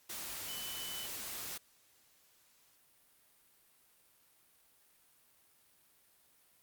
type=tone in noise; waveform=sine; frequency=3009 Hz; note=F#7; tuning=28 cents sharp; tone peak=-45 dBFS; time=0.48-1.07 s; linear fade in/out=10 ms; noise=white; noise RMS=-43 dBFS; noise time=0.09-1.58 s; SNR=-5 dB; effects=white hiss -68 dBFS RMS until 6.62 s + Opus 48 kbps